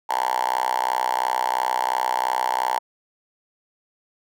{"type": "tone with high-pass filter", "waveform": "5% pulse", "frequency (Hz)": 62.9, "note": "B1", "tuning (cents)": 32, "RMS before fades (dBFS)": -23, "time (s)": [0.09, 2.79], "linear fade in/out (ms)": 10, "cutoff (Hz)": 900, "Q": 9.2, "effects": []}